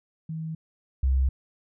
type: tone pair in turn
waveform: sine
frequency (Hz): 160 / 65.89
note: D#3 / C2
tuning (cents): +49 / +13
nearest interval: octave + minor third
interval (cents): 1536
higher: first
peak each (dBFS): -30 / -19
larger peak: second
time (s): 0.29-0.55 / 1.03-1.29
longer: neither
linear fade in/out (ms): 5
effects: none